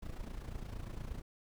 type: noise with amplitude modulation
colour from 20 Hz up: brown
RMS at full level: -40 dBFS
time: 0.02-1.22 s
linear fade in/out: 10 ms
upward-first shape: sine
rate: 28.5 Hz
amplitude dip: 70%
effects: none